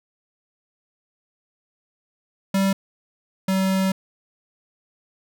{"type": "tone pair in turn", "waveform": "square", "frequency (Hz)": [194.3, 190.63], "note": ["G3", "G3"], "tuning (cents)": [-15, -48], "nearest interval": "unison", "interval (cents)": 33, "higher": "first", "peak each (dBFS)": [-18, -19], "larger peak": "first", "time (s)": [[2.54, 2.73], [3.48, 3.92]], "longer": "second", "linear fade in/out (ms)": 5, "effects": []}